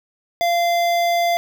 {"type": "tone with notch filter", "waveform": "square", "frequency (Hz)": 690, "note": "F5", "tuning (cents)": -21, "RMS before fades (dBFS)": -18, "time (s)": [0.41, 1.37], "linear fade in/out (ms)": 0, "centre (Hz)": 8900, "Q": 1.2, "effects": []}